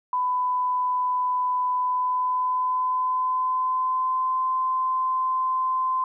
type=tone with pitch glide; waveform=sine; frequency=1000 to 1032.9 Hz; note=B5 to C6; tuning=+21 to -23 cents; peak=-21 dBFS; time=0.13-6.04 s; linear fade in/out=2 ms; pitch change=+56 cents; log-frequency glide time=1.73-4.47 s; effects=none